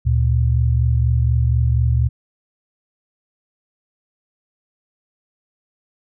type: tone pair together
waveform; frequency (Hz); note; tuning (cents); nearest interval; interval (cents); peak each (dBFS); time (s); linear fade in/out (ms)
sine; 73.42 / 117.57; D2 / A#2; 0 / +15; minor sixth; 815; -16; 0.05-2.09; 20
effects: none